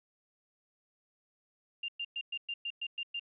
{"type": "tone bursts", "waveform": "sine", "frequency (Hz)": 2794, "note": "F7", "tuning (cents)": 0, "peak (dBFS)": -34, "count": 9, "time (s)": [1.83, 3.196], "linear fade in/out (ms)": 5, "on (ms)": 54, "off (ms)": 110, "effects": []}